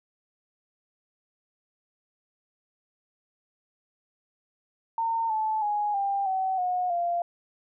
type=tone with pitch steps; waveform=sine; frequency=911 / 870.4 / 831.5 / 794.4 / 759 / 725.2 / 692.8 Hz; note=A#5 / A5 / G#5 / G5 / F#5 / F#5 / F5; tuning=-40 / -19 / +2 / +23 / +44 / -35 / -14 cents; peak=-24 dBFS; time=4.98-7.22 s; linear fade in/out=2 ms; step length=320 ms; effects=none